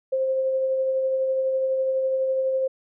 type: tone with tremolo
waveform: sine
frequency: 527 Hz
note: C5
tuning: 12 cents sharp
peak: -19 dBFS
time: 0.12-2.68 s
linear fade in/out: 10 ms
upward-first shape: triangle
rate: 12 Hz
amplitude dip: 30%
effects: none